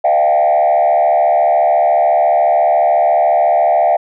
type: tone with frequency modulation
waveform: sine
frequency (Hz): 694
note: F5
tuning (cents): -11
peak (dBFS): -7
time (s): 0.04-3.97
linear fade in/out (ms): 10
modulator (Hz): 74.1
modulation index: 1.2
effects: tanh soft clip ceiling -6 dBFS